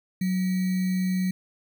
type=tone with sample-and-hold; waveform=sine; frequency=185 Hz; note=F#3; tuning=in tune; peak=-22 dBFS; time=0.21-1.31 s; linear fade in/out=5 ms; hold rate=2100 Hz; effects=none